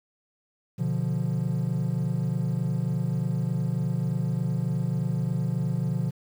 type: chord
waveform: triangle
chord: B diminished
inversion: none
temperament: equal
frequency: 123.47 / 146.83 / 174.61 Hz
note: B2 / D3 / F3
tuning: 0 / 0 / 0 cents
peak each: -26 dBFS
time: 0.78-6.11 s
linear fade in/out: 20 ms
effects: tanh soft clip ceiling -16 dBFS + 9-bit